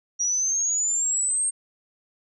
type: exponential sweep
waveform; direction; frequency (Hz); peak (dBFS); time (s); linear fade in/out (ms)
sine; up; 5730 to 8620; -21; 0.19-1.51; 20
effects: none